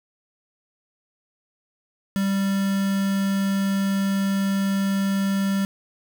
triangle tone with quantisation, 196 Hz, G3, in tune, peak -18 dBFS, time 2.16-5.65 s, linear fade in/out 0 ms, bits 5, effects none

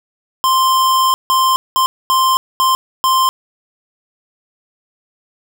square tone bursts at uneven times, 1046.5 Hz, C6, in tune, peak -11 dBFS, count 6, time 0.44-1.14 / 1.3-1.56 / 1.76-1.86 / 2.1-2.37 / 2.6-2.75 / 3.04-3.29 s, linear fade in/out 0 ms, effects none

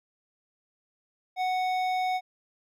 triangle tone with hard clipping, 740 Hz, F#5, in tune, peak -27 dBFS, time 1.36-2.21 s, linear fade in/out 50 ms, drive 15 dB, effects none

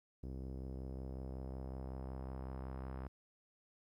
sawtooth tone with low-pass filter sweep, 65.41 Hz, C2, in tune, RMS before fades -45 dBFS, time 0.23-3.08 s, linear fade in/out 5 ms, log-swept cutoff 370 to 1300 Hz, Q 1.2, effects 13-bit

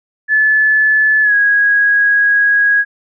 sine tone with pitch glide, 1730 to 1652.8 Hz, A6 to G#6, -30 to -9 cents, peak -8 dBFS, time 0.28-2.85 s, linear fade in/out 50 ms, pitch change -79 cents, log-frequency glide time 1.22-1.34 s, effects none

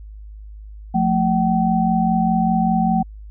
sine tone cluster, 178 / 223 / 761 Hz, F3 / A3 / F#5, +33 / +23 / +48 cents, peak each -19 dBFS, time 0.94-3.03 s, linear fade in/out 10 ms, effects added 52 Hz sine -34 dBFS peak until 3.3 s

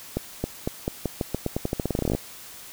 accelerating click train, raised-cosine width 2 ms, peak -11 dBFS, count 23, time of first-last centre 0.17-2.15 s, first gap 270 ms, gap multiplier 0.87, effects white hiss -43 dBFS RMS until 2.72 s

